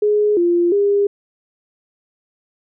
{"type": "tone with pitch steps", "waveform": "sine", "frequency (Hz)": [418.6, 346.6, 404.4], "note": ["G#4", "F4", "G#4"], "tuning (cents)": [14, -13, -46], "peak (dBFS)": -12, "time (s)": [0.02, 1.07], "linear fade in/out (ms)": 5, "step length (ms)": 350, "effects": []}